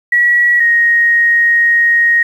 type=tone pair in turn; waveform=sine; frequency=1927 / 1873.2 Hz; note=B6 / A#6; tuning=-43 / +8 cents; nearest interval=unison; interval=49 cents; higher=first; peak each=-7 dBFS; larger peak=neither; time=0.12-0.6 / 0.6-2.23 s; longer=second; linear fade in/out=5 ms; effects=7-bit